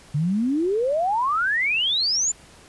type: exponential sweep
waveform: sine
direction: up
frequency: 140 to 7300 Hz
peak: -19 dBFS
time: 0.14-2.32 s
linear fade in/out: 10 ms
effects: pink hiss -49 dBFS RMS until 2.68 s + resampled to 24000 Hz